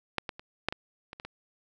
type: clicks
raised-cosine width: 0.3 ms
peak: -11 / -18 / -27 / -10 / -18 / -25 / -26 / -24 dBFS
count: 8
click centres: 0.183 / 0.292 / 0.395 / 0.686 / 0.725 / 1.131 / 1.199 / 1.25 s
effects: none